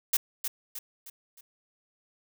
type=noise with echo; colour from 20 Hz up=blue; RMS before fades=-24 dBFS; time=0.13-0.17 s; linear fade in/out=5 ms; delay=310 ms; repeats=4; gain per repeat=-7 dB; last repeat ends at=1.41 s; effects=none